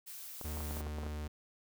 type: noise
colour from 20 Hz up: blue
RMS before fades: -47 dBFS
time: 0.06-0.82 s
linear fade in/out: 20 ms
type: clicks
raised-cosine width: 1 ms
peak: -30 dBFS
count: 10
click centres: 0.413 / 0.572 / 0.606 / 0.71 / 0.769 / 0.807 / 0.868 / 0.985 / 1.034 / 1.065 s
type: tone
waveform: 45% pulse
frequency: 75.3 Hz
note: D2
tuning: 44 cents sharp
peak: -38 dBFS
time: 0.44-1.28 s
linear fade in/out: 10 ms
effects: none